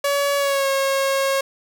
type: tone with pitch glide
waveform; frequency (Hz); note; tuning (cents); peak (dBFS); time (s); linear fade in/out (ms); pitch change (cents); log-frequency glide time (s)
sawtooth; 566 to 544.2; C#5 to C#5; +36 to -32; -14; 0.04-1.41; 5; -68; 0.37-0.68
effects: none